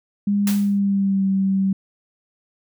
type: tone with pitch glide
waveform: sine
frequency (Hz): 202.7 to 192.88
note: G#3 to G3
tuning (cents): -42 to -28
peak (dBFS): -16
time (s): 0.27-1.73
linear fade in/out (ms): 5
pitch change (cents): -86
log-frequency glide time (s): 0.6-1.28
type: noise with exponential decay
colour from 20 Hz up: white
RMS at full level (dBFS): -25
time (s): 0.47-0.79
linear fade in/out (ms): 2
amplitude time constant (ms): 69
effects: none